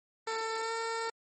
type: tone with pitch glide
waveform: 15% pulse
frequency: 447.2 to 454.8 Hz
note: A4 to A#4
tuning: +28 to -43 cents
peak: -26 dBFS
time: 0.27-1.1 s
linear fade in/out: 5 ms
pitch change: +29 cents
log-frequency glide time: 0.59-0.72 s
effects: MP3 32 kbps